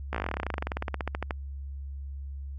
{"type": "slowing click train", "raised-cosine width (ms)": 0.5, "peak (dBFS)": -15, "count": 30, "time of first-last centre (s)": [0.13, 1.308], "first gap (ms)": 16, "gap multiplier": 1.06, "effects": ["added 69 Hz sine -35 dBFS peak until 2.58 s"]}